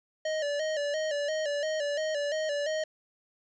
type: tone with vibrato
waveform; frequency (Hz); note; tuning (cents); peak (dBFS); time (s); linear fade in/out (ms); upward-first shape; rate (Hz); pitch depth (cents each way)
square; 601; D5; +40; -29; 0.25-2.84; 5; square; 2.9; 68
effects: resampled to 16000 Hz + 10-bit